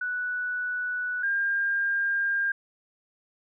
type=tone pair in turn; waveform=sine; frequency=1480 / 1604.7 Hz; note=F#6 / G6; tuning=0 / +40 cents; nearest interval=minor second; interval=140 cents; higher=second; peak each=-27 / -23 dBFS; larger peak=second; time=0.01-1.23 / 1.23-2.52 s; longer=second; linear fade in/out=5 ms; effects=none